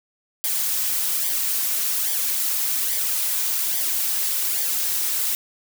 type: noise with flanger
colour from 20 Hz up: blue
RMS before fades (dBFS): -23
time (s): 0.44-5.35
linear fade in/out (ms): 0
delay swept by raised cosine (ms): 0.73 to 4.53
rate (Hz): 1.2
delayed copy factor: -0.6
effects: none